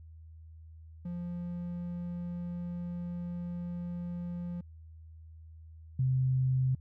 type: tone pair in turn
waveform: triangle / sine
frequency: 174.61 / 130 Hz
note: F3 / C3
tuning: 0 / -11 cents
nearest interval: perfect fourth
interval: 511 cents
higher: first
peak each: -33 / -25 dBFS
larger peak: second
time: 1.05-4.61 / 5.99-6.75 s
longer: first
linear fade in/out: 5 ms
effects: added 80 Hz sine -48 dBFS peak until 6.8 s